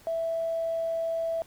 triangle tone with tanh clipping, 659.3 Hz, E5, in tune, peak -26 dBFS, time 0.07-1.42 s, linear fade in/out 0 ms, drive 2 dB, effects pink hiss -56 dBFS RMS until 1.46 s

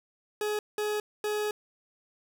40% pulse tone bursts at uneven times, 421 Hz, G#4, 24 cents sharp, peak -27 dBFS, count 3, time 0.41-0.59 / 0.78-1 / 1.24-1.51 s, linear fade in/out 2 ms, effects none

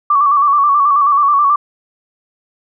sine tone with vibrato, 1147 Hz, D6, 41 cents flat, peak -8 dBFS, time 0.1-1.56 s, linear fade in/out 5 ms, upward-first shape square, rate 9.3 Hz, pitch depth 50 cents each way, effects none

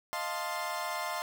30% pulse chord, F dominant seventh, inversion third, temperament equal, 622.3 / 698.5 / 880 / 1046.5 Hz, Eb5 / F5 / A5 / C6, 0 / 0 / 0 / 0 cents, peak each -38 / -36 / -38 / -34 dBFS, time 0.13-1.22 s, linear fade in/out 0 ms, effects none

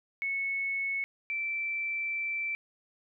sine tone pair in turn, 2203 / 2334 Hz, C#7 / D7, -11 / -11 cents, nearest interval minor second, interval 100 cents, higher second, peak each -29 / -30 dBFS, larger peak first, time 0.22-1.04 / 1.3-2.55 s, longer second, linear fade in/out 0 ms, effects none

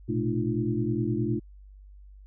sine tone cluster, 115.2 / 124.9 / 217.3 / 301.5 / 344.4 Hz, A#2 / B2 / A3 / D4 / F4, -20 / +20 / -21 / +46 / -24 cents, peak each -31 dBFS, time 0.08-1.4 s, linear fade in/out 20 ms, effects added 49 Hz sine -46 dBFS peak until 2.26 s

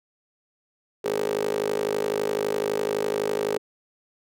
15% pulse tone with high-pass filter, 51.91 Hz, G#1, in tune, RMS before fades -26 dBFS, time 1.04-3.58 s, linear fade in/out 10 ms, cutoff 400 Hz, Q 7.5, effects none

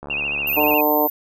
click train, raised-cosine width 1 ms, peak -20 dBFS, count 52, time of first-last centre 0.03-0.737 s, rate 72.1 Hz
sine tone with vibrato, 2637 Hz, E7, in tune, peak -21 dBFS, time 0.1-0.81 s, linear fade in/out 5 ms, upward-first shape sine, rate 14 Hz, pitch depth 100 cents each way
sine tone, 14190 Hz, A9, 13 cents sharp, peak -21 dBFS, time 0.47-1.1 s, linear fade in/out 5 ms
harmonic tone, 150.1 Hz, D3, 38 cents sharp, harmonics 2 / 3 / 4 / 5 / 6 / 7, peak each -22 / -23 / -22 / -23 / -22 / -30 dBFS, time 0.56-1.08 s, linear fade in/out 20 ms
effects none

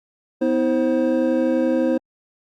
triangle tone cluster, 250.3 / 322 / 527 Hz, B3 / E4 / C5, +23 / -41 / +12 cents, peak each -19 dBFS, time 0.41-1.98 s, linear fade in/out 10 ms, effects Opus 48 kbps

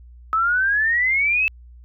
sine exponential sweep, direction up, 1283 to 2642 Hz, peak -16 dBFS, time 0.33-1.48 s, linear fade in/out 0 ms, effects added 60 Hz sine -41 dBFS peak until 1.84 s

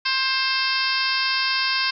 harmonic tone, 528 Hz, C5, 16 cents sharp, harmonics 2 / 3 / 4 / 5 / 6 / 7 / 8 / 9 / 10, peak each -28 / -27 / -30 / -27 / -32 / -32 / -31 / -26 / -29 dBFS, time 0.05-1.91 s, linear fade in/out 10 ms, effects none

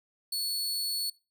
sawtooth tone, 4412 Hz, C#8, 9 cents flat, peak -27 dBFS, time 0.32-1.1 s, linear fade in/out 5 ms, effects noise-tail reverb RT60 0.3 s tail -21 dB re dry

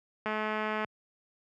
click train, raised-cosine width 0.5 ms, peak -18 dBFS, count 127, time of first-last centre 0.26-0.846 s, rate 215 Hz, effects high-pass 100 Hz 12 dB/octave

